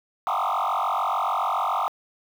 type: tone with frequency modulation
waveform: sine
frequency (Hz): 987.8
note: B5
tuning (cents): 0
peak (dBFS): -19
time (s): 0.27-1.88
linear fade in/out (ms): 0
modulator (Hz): 46.9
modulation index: 6.2
effects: tanh soft clip ceiling -21 dBFS + 8-bit